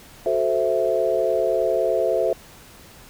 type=chord; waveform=sine; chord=F# half-diminished seventh; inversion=none; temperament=equal; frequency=370 / 440 / 523.3 / 659.3 Hz; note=F#4 / A4 / C5 / E5; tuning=0 / 0 / 0 / 0 cents; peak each=-26 / -24 / -23 / -22 dBFS; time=0.26-2.33 s; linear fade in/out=2 ms; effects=pink hiss -46 dBFS RMS until 3.09 s